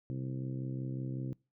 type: harmonic tone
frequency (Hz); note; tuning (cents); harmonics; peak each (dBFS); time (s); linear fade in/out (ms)
65.41; C2; 0; 2 / 3 / 4 / 5 / 6 / 7 / 8; -36 / -46 / -44 / -45 / -55 / -58 / -56; 0.1-1.33; 0
effects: noise-tail reverb RT60 0.3 s tail -25 dB re dry